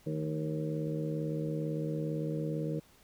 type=harmonic tone with a mistuned harmonic; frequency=77.78 Hz; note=D#2; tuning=in tune; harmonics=2 / 3 / 4 / 5 / 6 / 7; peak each=-34 / -44 / -38 / -47 / -39 / -43 dBFS; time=0.06-2.8 s; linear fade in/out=10 ms; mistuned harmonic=3; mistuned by=-85 cents; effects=pink hiss -62 dBFS RMS until 3.03 s